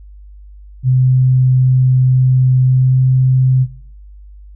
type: tone with pitch glide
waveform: sine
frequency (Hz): 128.7 to 129.6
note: C3 to C3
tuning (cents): -28 to -16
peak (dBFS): -8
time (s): 0.83-3.67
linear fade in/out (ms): 50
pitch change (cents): +12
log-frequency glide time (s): 2.59-2.98
effects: noise-tail reverb RT60 0.6 s tail -19 dB re dry + added 50 Hz sine -34 dBFS peak until 4.55 s